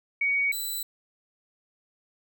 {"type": "tone pair in turn", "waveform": ["sine", "5% pulse"], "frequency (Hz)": [2245, 3989], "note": ["C#7", "B7"], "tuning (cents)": [21, 17], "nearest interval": "minor seventh", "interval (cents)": 996, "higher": "second", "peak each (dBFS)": -22, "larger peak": "neither", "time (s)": [[0.21, 0.52], [0.52, 0.83]], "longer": "neither", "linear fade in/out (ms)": 5, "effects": []}